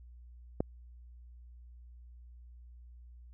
click, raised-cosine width 2 ms, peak -16 dBFS, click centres 0.605 s, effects added 60 Hz sine -50 dBFS peak until 3.33 s

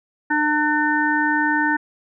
harmonic tone, 300 Hz, D4, 37 cents sharp, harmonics 1 / 3 / 5 / 6, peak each -22 / -22 / -22 / -22 dBFS, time 0.3-1.77 s, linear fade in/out 10 ms, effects none

